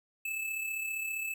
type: tone with amplitude modulation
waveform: square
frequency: 2618 Hz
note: E7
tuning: 13 cents flat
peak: -32 dBFS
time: 0.25-1.34 s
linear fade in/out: 5 ms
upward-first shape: sine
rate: 35.1 Hz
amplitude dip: 45%
effects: none